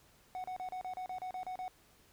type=tone bursts; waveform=triangle; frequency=740 Hz; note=F#5; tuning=in tune; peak=-36 dBFS; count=11; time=0.35-1.68 s; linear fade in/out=0 ms; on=90 ms; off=34 ms; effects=pink hiss -65 dBFS RMS until 2.12 s